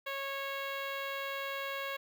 10% pulse tone with notch filter, 550 Hz, C#5, 14 cents flat, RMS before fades -38 dBFS, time 0.06-1.97 s, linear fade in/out 10 ms, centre 8600 Hz, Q 0.64, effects none

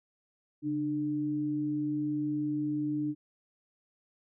sine tone pair together, 140.53 / 299.5 Hz, C#3 / D4, +24 / +34 cents, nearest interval octave + minor second, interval 1310 cents, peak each -38 / -29 dBFS, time 0.62-3.15 s, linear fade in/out 50 ms, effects none

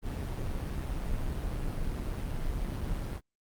brown noise with amplitude modulation, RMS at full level -31 dBFS, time 0.02-3.21 s, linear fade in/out 50 ms, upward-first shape sine, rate 136 Hz, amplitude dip 40%, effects Opus 32 kbps

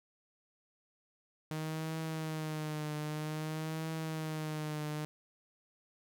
sawtooth tone with vibrato, 155.56 Hz, D#3, in tune, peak -32 dBFS, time 1.51-5.05 s, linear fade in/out 0 ms, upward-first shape triangle, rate 0.52 Hz, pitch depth 55 cents each way, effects none

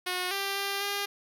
5% pulse tone with pitch steps, 363.1 / 394.8 / 397.3 / 403.1 Hz, F#4 / G4 / G4 / G4, -33 / +12 / +23 / +48 cents, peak -18 dBFS, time 0.06-1.06 s, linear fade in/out 10 ms, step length 250 ms, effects none

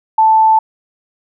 sine tone, 880 Hz, A5, in tune, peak -6 dBFS, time 0.18-0.59 s, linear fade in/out 5 ms, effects none

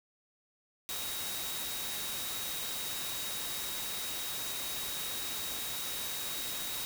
sine tone in noise, 3792 Hz, A#7, 29 cents sharp, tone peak -42 dBFS, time 0.89-6.85 s, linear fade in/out 0 ms, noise white, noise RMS -38 dBFS, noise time 0.89-6.85 s, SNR -7 dB, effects none

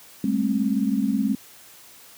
sine tone cluster, 200.9 / 219.6 / 266.9 Hz, G3 / A3 / C4, +43 / -3 / +35 cents, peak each -24 dBFS, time 0.24-1.35 s, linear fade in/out 2 ms, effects white hiss -48 dBFS RMS until 2.17 s + high-pass 80 Hz 12 dB/octave

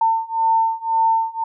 sine beating tone pair, 900 / 901.9 Hz, A5 / A5, +39 / +43 cents, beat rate 1.9 Hz, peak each -19 / -18 dBFS, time 0.01-1.44 s, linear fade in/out 5 ms, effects none

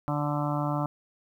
harmonic tone, 146.83 Hz, D3, in tune, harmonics 1 / 2 / 4 / 5 / 6 / 7 / 8 / 9, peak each -29 / -32 / -35 / -36 / -37 / -37 / -38 / -39 dBFS, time 0.08-0.86 s, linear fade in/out 0 ms, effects 10-bit

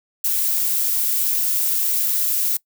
violet noise, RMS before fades -20 dBFS, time 0.24-2.57 s, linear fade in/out 5 ms, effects noise-tail reverb RT60 0.1 s tail -22 dB re dry

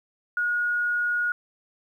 sine tone, 1444 Hz, F#6, 43 cents flat, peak -22 dBFS, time 0.37-1.32 s, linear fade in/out 2 ms, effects 10-bit

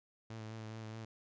sawtooth tone with vibrato, 110.5 Hz, A2, 8 cents sharp, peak -40 dBFS, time 0.3-1.05 s, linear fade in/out 5 ms, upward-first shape sine, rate 4.8 Hz, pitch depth 25 cents each way, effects resampled to 16000 Hz

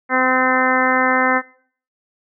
harmonic tone, 257.4 Hz, C4, 28 cents flat, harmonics 1 / 2 / 3 / 4 / 5 / 6 / 7 / 8, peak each -22 / -22 / -22 / -22 / -22 / -22 / -22 / -22 dBFS, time 0.09-1.42 s, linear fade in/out 50 ms, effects noise-tail reverb RT60 0.5 s tail -19 dB re dry

